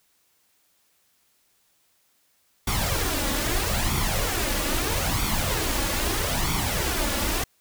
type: noise with flanger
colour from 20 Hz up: pink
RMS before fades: -25 dBFS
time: 2.67-7.44 s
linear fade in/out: 5 ms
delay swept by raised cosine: 0.87 to 3.57 ms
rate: 0.78 Hz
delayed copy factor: +0.6
effects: white hiss -66 dBFS RMS until 7.6 s